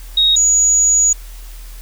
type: tone pair in turn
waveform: sine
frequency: 3762 / 6816 Hz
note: A#7 / G#8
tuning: +15 / +44 cents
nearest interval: minor seventh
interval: 1029 cents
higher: second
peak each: -9 dBFS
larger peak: neither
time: 0.17-0.36 / 0.36-1.13 s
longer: second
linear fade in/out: 5 ms
effects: added 40 Hz sine -30 dBFS peak until 1.81 s + white hiss -42 dBFS RMS until 1.81 s